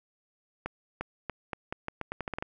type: accelerating click train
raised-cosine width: 0.5 ms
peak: -18 dBFS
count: 13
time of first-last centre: 0.66-2.425 s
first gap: 350 ms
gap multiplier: 0.82
effects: none